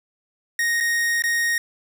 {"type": "tone with dropouts", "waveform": "45% pulse", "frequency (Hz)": 1864.7, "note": "A#6", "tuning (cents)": 0, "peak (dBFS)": -19, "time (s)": [0.59, 1.58], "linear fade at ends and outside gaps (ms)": 2, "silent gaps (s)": [[0.803, 0.807], [1.222, 1.238]], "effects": []}